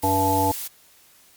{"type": "noise", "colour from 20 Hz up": "blue", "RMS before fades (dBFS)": -31, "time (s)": [0.02, 0.68], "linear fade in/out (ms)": 10}
{"type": "harmonic tone", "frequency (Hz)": 96.6, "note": "G2", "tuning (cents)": -25, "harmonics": [1, 3, 5, 7, 9], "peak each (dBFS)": [-26, -25, -27, -28, -20], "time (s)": [0.03, 0.52], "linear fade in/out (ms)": 10}
{"effects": ["white hiss -54 dBFS RMS until 1.36 s", "MP3 96 kbps"]}